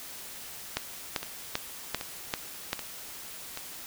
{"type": "two click trains", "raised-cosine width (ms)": 0.2, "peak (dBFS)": [-18, -10], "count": [4, 6], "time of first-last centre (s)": [[1.23, 3.574], [0.77, 2.731]], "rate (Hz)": [1.28, 2.55], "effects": ["white hiss -43 dBFS RMS until 3.86 s"]}